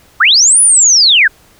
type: linear two-way sweep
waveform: sine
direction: up then down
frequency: 1086 to 10000 to 1447 Hz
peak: -4 dBFS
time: 0.2-1.28 s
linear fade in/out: 10 ms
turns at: 0.61 s
effects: pink hiss -46 dBFS RMS until 1.59 s